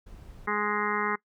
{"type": "noise", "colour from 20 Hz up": "brown", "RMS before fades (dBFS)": -46, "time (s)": [0.06, 0.47], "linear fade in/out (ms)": 10}
{"type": "harmonic tone", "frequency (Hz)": 208.4, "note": "G#3", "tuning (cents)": 6, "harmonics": [1, 2, 4, 5, 6, 7, 8, 9, 10], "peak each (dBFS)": [-36, -33, -36, -33, -32, -37, -38, -35, -37], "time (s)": [0.47, 1.16], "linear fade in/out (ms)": 10}
{"effects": ["noise-tail reverb RT60 0.1 s tail -21 dB re dry"]}